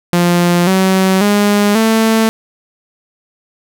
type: tone with pitch steps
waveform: sawtooth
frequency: 174.61 / 189.32 / 205.3 / 222.6 Hz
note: F3 / F#3 / G#3 / A3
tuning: 0 / +40 / -20 / +20 cents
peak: -5 dBFS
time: 0.13-2.29 s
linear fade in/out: 0 ms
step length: 540 ms
effects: none